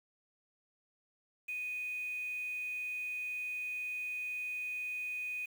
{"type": "tone with quantisation", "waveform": "sine", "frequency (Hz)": 2489, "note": "D#7", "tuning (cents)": 0, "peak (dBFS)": -36, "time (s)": [1.48, 5.46], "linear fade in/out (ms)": 10, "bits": 9, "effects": []}